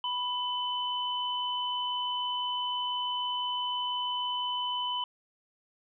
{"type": "tone pair together", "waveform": "sine", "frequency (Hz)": [987, 3022], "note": ["B5", "F#7"], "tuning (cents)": [-1, 36], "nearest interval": "octave + perfect fifth", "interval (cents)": 1937, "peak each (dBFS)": [-32, -32], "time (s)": [0.04, 5.04], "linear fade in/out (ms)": 2, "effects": []}